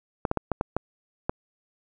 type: clicks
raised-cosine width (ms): 1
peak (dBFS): -10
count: 7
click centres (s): 0.252 / 0.314 / 0.373 / 0.517 / 0.611 / 0.766 / 1.295
effects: none